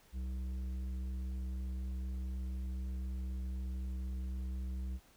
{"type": "tone with tanh clipping", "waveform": "triangle", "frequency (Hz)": 64, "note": "C2", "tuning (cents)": -38, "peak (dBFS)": -38, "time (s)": [0.12, 5], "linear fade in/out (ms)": 50, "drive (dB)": 13, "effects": ["pink hiss -65 dBFS RMS until 5.16 s"]}